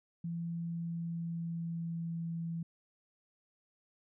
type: tone with pitch glide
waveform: sine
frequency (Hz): 168.8 to 166.57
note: E3 to E3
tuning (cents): +41 to +18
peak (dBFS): -35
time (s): 0.24-2.63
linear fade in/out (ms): 5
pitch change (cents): -23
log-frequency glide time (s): 0.41-2.3
effects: none